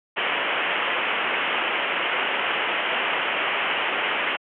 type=low-pass noise; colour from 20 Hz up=white; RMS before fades=-24 dBFS; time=0.16-4.37 s; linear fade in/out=20 ms; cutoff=3100 Hz; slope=96 dB/octave; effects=high-pass 400 Hz 12 dB/octave

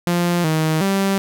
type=tone with pitch steps; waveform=sawtooth; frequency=174.2 / 157.7 / 195.4 Hz; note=F3 / D#3 / G3; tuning=-4 / +24 / -5 cents; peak=-12 dBFS; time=0.07-1.18 s; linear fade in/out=0 ms; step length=370 ms; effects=none

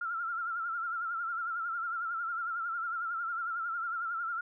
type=tone with vibrato; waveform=sine; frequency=1369 Hz; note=F6; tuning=35 cents flat; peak=-32 dBFS; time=0.01-4.41 s; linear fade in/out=5 ms; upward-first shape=sine; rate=11 Hz; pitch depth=73 cents each way; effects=none

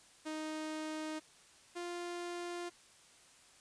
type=tone pair in turn; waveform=sawtooth; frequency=311.1 / 349.2 Hz; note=D#4 / F4; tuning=0 / 0 cents; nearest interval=major second; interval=200 cents; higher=second; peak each=-35 / -36 dBFS; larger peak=first; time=0.25-1.2 / 1.75-2.7 s; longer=neither; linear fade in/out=20 ms; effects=white hiss -62 dBFS RMS until 3.6 s + resampled to 22050 Hz

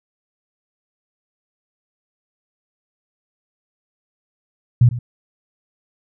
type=tone with echo; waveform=sine; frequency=120.9 Hz; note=B2; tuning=36 cents flat; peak=-7 dBFS; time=4.81-4.89 s; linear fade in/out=5 ms; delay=100 ms; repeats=1; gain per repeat=-15 dB; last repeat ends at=4.99 s; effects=none

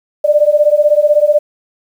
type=beating tone pair; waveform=sine; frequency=587 / 603 Hz; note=D5 / D5; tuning=-1 / +46 cents; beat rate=16 Hz; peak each=-10 dBFS; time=0.24-1.39 s; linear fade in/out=10 ms; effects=7-bit

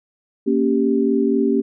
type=chord; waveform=sine; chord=G diminished; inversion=first; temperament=equal; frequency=233.1 / 277.2 / 392 Hz; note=Bb3 / Db4 / G4; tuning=0 / 0 / 0 cents; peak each=-19 dBFS; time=0.46-1.62 s; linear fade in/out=20 ms; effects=none

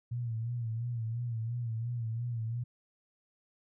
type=tone with vibrato; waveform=sine; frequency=116.5 Hz; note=A#2; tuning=1 cent flat; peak=-32 dBFS; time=0.11-2.64 s; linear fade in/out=10 ms; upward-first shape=sine; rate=2.9 Hz; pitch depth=76 cents each way; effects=none

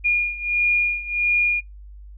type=beating tone pair; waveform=sine; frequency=2427 / 2428.5 Hz; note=D#7 / D#7; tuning=-44 / -43 cents; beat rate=1.5 Hz; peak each=-20 / -23 dBFS; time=0.04-1.61 s; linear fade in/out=20 ms; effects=noise-tail reverb RT60 0.2 s tail -26 dB re dry + added 50 Hz sine -38 dBFS peak until 2.17 s

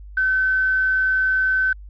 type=tone with quantisation; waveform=sine; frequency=1527 Hz; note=G6; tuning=46 cents flat; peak=-16 dBFS; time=0.17-1.73 s; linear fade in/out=5 ms; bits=7; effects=added 50 Hz sine -36 dBFS peak until 1.89 s + resampled to 11025 Hz

